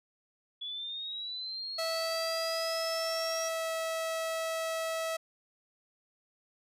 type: linear sweep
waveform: sine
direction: up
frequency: 3400 to 5700 Hz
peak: -36 dBFS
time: 0.61-3.49 s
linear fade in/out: 10 ms
type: tone with pitch glide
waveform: sawtooth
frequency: 654 to 649.9 Hz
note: E5 to E5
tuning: -14 to -25 cents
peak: -28 dBFS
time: 1.78-5.17 s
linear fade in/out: 10 ms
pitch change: -11 cents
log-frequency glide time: 3.35-3.73 s
effects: resampled to 32000 Hz